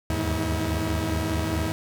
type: tone cluster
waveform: sawtooth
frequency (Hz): 76.8 / 81.5 / 103.9 / 321.4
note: D#2 / E2 / G#2 / E4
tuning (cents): -22 / -19 / +1 / -44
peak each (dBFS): -27 / -25 / -26 / -25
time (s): 0.1-1.72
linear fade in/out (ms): 0
effects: none